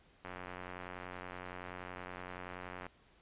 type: click train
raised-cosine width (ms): 0.5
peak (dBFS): -29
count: 238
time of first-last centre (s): 0.25-2.866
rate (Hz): 90.6
effects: pink hiss -66 dBFS RMS until 3.21 s + resampled to 8000 Hz